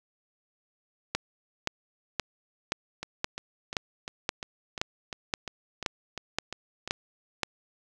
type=two click trains; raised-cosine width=0.2 ms; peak=-9 / -18 dBFS; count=13 / 12; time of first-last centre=1.15-7.433 / 3.03-6.876 s; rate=1.91 / 2.86 Hz; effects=none